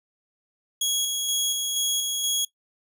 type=tone with tremolo; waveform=20% pulse; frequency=3322 Hz; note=G#7; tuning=in tune; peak=-17 dBFS; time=0.81-2.45 s; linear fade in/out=5 ms; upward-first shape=square; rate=2.1 Hz; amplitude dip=30%; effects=noise-tail reverb RT60 0.1 s tail -19 dB re dry